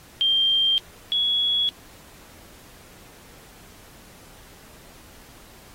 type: tone pair in turn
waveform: sine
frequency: 3176 / 3360 Hz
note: G7 / G#7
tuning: +22 / +19 cents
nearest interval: minor second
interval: 97 cents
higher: second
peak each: -17 / -19 dBFS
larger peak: first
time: 0.21-0.78 / 1.12-1.69 s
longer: neither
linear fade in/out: 0 ms
effects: pink hiss -49 dBFS RMS until 5.74 s + AAC 48 kbps